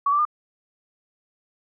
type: tone with pitch steps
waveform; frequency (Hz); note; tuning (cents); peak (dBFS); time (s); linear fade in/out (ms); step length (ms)
sine; 1127 / 1167.4 / 1209.3; C#6 / D6 / D#6; +28 / -11 / -50; -17; 0.06-0.252; 5; 64
effects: none